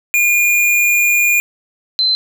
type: tone pair in turn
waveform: square / sine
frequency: 2423 / 4075 Hz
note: D#7 / C8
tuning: -47 / -47 cents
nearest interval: major sixth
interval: 900 cents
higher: second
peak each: -11 dBFS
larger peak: neither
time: 0.14-1.4 / 1.99-2.15 s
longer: first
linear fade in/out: 0 ms
effects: none